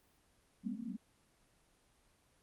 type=band-pass noise; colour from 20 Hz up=pink; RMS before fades=-42 dBFS; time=0.63-0.97 s; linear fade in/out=20 ms; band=200 to 250 Hz; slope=96 dB/octave; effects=pink hiss -71 dBFS RMS until 2.42 s + Opus 24 kbps